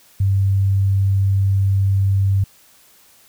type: tone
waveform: sine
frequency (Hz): 97.7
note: G2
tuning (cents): -5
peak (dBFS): -13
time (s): 0.2-2.44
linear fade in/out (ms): 5
effects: white hiss -51 dBFS RMS until 3.28 s